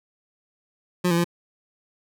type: tone with pitch steps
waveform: 25% pulse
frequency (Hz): 178.9 / 169.4 / 172.5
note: F3 / E3 / F3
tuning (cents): +42 / +48 / -21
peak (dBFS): -15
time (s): 1.04-1.244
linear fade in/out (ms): 10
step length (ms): 68
effects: none